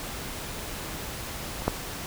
clicks, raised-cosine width 1 ms, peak -21 / -8 dBFS, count 2, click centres 1.621 / 1.68 s, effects pink hiss -36 dBFS RMS until 2.06 s

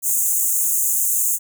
pink high-pass noise, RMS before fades -19 dBFS, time 0.02-1.39 s, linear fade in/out 50 ms, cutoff 6500 Hz, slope 96 dB/octave, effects none

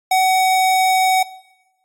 square tone, 751 Hz, F#5, 26 cents sharp, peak -13 dBFS, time 0.11-1.23 s, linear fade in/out 5 ms, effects noise-tail reverb RT60 1.0 s tail -20 dB re dry + AAC 64 kbps

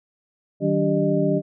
sine tone cluster, 155.4 / 190.2 / 289.3 / 391.7 / 610 Hz, D#3 / F#3 / D4 / G4 / D#5, -2 / +48 / -26 / -1 / -34 cents, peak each -24 dBFS, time 0.6-1.42 s, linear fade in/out 50 ms, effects none

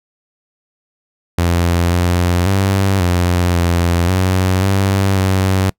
sawtooth tone with pitch steps, 86.3 / 88.1 / 97.2 / 88.5 / 86.3 / 93.1 / 97.3 / 95 Hz, F2 / F2 / G2 / F2 / F2 / F#2 / G2 / F#2, -20 / +16 / -14 / +23 / -20 / +11 / -12 / +46 cents, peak -8 dBFS, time 1.38-5.7 s, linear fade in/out 5 ms, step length 540 ms, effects noise-tail reverb RT60 0.1 s tail -25 dB re dry

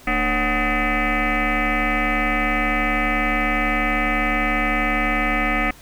sine tone with frequency modulation, 1000 Hz, B5, 21 cents sharp, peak -17 dBFS, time 0.07-5.71 s, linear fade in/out 5 ms, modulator 259 Hz, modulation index 5.4, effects pink hiss -46 dBFS RMS until 5.81 s

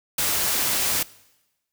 white noise, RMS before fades -23 dBFS, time 0.18-1.03 s, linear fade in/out 5 ms, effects noise-tail reverb RT60 1.0 s tail -21 dB re dry

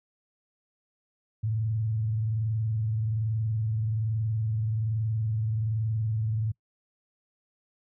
sine tone with frequency modulation, 110.2 Hz, A2, 3 cents sharp, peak -25 dBFS, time 1.43-6.52 s, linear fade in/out 10 ms, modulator 21.2 Hz, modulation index 0.29, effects noise-tail reverb RT60 0.1 s tail -25 dB re dry

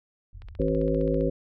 pink low-pass noise, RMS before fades -42 dBFS, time 0.33-0.78 s, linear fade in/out 5 ms, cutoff 110 Hz, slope 48 dB/octave
click train, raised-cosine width 0.3 ms, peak -34 dBFS, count 13, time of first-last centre 0.42-1.209 s, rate 15.2 Hz
harmonic tone, 54 Hz, A1, 32 cents flat, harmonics 1 / 3 / 5 / 7 / 9 / 10, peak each -29 / -29 / -29 / -29 / -29 / -29 dBFS, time 0.59-1.3 s, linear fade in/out 10 ms
effects none

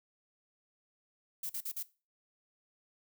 violet noise bursts, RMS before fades -38 dBFS, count 4, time 1.43-1.828 s, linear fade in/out 5 ms, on 65 ms, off 46 ms, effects noise-tail reverb RT60 0.3 s tail -18 dB re dry

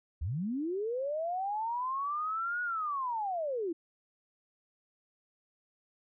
sine linear two-way sweep, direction up then down, 63.3 to 1466 to 313.5 Hz, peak -31 dBFS, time 0.21-3.73 s, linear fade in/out 10 ms, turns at 2.62 s, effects none

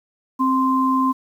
sine tone pair together, 263.6 / 1043 Hz, C4 / C6, +13 / -6 cents, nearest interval 2 octaves, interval 2381 cents, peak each -18 dBFS, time 0.39-1.13 s, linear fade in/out 20 ms, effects 8-bit

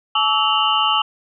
sine tone cluster, 861 / 1141 / 1303 / 2813 / 3037 Hz, A5 / C#6 / E6 / F7 / F#7, -38 / +50 / -20 / +12 / +44 cents, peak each -21 dBFS, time 0.15-1.02 s, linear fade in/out 5 ms, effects none

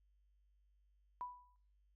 sine tone with exponential decay, 987.8 Hz, B5, in tune, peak -39 dBFS, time 1.21-1.56 s, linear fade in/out 0 ms, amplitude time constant 76 ms, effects noise-tail reverb RT60 0.5 s tail -22 dB re dry + added 50 Hz sine -70 dBFS peak until 1.95 s

